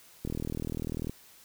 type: click train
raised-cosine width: 3 ms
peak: -21 dBFS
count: 35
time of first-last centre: 0.25-1.096 s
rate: 40.2 Hz
effects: white hiss -56 dBFS RMS until 1.44 s